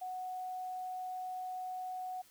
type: tone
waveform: sine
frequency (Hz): 739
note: F#5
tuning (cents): -2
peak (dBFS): -38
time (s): 0.01-2.22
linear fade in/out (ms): 10
effects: white hiss -63 dBFS RMS until 2.3 s